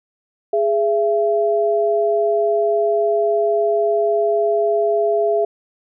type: tone pair together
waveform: sine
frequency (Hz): 415.3 / 671.7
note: G#4 / E5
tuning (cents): 0 / +32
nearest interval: minor sixth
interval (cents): 832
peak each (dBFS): -17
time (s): 0.53-5.45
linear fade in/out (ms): 5
effects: none